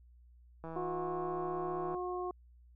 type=click train; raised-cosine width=1 ms; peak=-31 dBFS; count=214; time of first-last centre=0.64-1.947 s; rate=163 Hz
type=harmonic tone; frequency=360.9 Hz; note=F#4; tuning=43 cents flat; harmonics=1 / 2 / 3; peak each=-37 / -41 / -42 dBFS; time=0.76-2.31 s; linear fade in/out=2 ms
effects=added 60 Hz sine -57 dBFS peak until 2.75 s